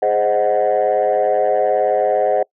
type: chord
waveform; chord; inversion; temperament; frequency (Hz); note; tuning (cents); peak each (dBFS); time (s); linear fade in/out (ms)
sine; Ab dominant seventh; none; equal; 415.3 / 523.3 / 622.3 / 740; Ab4 / C5 / Eb5 / Gb5; 0 / 0 / 0 / 0; -20 / -17 / -17 / -17; 0.02-2.43; 5
effects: noise-tail reverb RT60 0.1 s tail -25 dB re dry + tanh soft clip ceiling -8 dBFS